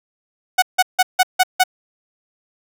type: tone bursts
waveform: sawtooth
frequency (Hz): 740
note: F#5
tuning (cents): 0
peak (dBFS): -6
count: 6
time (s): 0.58-1.638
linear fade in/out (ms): 10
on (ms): 43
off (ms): 160
effects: none